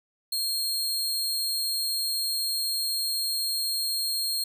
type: tone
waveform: sawtooth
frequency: 4236 Hz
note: C8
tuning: 21 cents sharp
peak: -23 dBFS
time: 0.32-4.44 s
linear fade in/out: 5 ms
effects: none